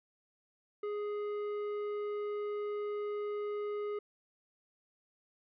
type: tone with tanh clipping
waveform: sine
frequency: 415.3 Hz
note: G#4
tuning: in tune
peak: -36 dBFS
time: 0.83-3.99 s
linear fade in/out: 5 ms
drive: 10 dB
effects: none